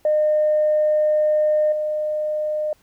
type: tone with level steps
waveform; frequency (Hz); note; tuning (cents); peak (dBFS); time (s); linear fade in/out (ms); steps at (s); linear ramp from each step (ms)
sine; 609; D#5; -37; -14 / -20; 0.05-2.73; 2; 1.72; 5
effects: tanh soft clip ceiling -10 dBFS + pink hiss -59 dBFS RMS until 2.82 s